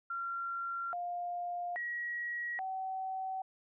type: tone with pitch steps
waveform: sine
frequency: 1374 / 704 / 1909 / 760 Hz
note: F6 / F5 / A#6 / F#5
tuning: -29 / +14 / +41 / +46 cents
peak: -35 dBFS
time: 0.1-3.42 s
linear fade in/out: 5 ms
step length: 830 ms
effects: none